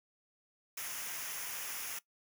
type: noise with comb filter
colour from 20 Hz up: white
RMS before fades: -41 dBFS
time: 0.77-1.99 s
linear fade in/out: 5 ms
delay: 0.24 ms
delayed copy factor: -0.6
effects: noise-tail reverb RT60 0.1 s tail -19 dB re dry